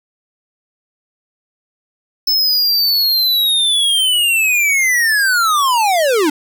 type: linear sweep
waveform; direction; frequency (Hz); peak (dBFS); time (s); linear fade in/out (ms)
square; down; 5274 to 280.8; -12; 2.27-6.3; 5
effects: none